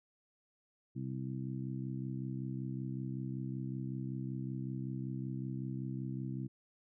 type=harmonic tone; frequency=65.3 Hz; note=C2; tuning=3 cents flat; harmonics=2 / 3 / 4 / 5; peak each=-39 / -43 / -45 / -47 dBFS; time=0.95-6.48 s; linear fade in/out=20 ms; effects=none